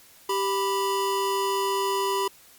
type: tone pair together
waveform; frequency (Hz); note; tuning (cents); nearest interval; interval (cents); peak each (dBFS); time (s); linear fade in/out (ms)
square; 392 / 987.8; G4 / B5; 0 / 0; octave + major third; 1600; -27 / -27; 0.29-2.28; 5
effects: white hiss -53 dBFS RMS until 2.58 s + Opus 48 kbps